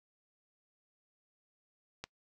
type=click; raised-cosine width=0.2 ms; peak=-23 dBFS; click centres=2.04 s; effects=noise-tail reverb RT60 0.1 s tail -24 dB re dry